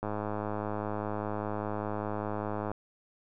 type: click train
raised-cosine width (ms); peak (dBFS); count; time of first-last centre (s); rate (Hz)
1; -20; 283; 0.03-2.716; 105
effects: none